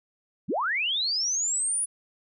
sine linear sweep, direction up, 112.4 to 9956 Hz, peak -24 dBFS, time 0.48-1.86 s, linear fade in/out 20 ms, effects none

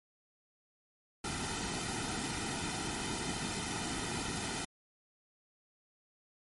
pink noise with comb filter, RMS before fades -37 dBFS, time 1.24-4.65 s, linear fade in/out 5 ms, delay 1.8 ms, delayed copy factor -0.75, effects MP3 48 kbps

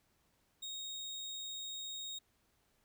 30% pulse tone, 3741 Hz, A#7, 5 cents sharp, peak -39 dBFS, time 0.62-2.19 s, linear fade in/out 10 ms, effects pink hiss -75 dBFS RMS until 2.84 s

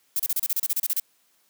violet noise bursts, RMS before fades -24 dBFS, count 13, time 0.16-0.999 s, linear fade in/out 2 ms, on 35 ms, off 32 ms, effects white hiss -65 dBFS RMS until 1.49 s + high-pass 150 Hz 12 dB/octave

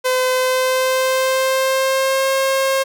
sawtooth tone with pitch glide, 511 to 536.4 Hz, C5 to C5, -41 to +43 cents, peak -11 dBFS, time 0.04-2.84 s, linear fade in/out 20 ms, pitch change +84 cents, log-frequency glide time 0.31-2.31 s, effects none

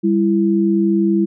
sine tone pair together, 198.4 / 333.4 Hz, G3 / E4, +21 / +20 cents, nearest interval major sixth, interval 899 cents, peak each -15 dBFS, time 0.03-1.26 s, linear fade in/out 20 ms, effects none

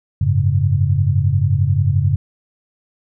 sine chord, F# suspended second, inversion none, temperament equal, 92.5 / 103.83 / 138.59 Hz, F#2 / G#2 / C#3, 0 / 0 / 0 cents, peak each -17 dBFS, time 0.21-2.16 s, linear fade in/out 5 ms, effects none

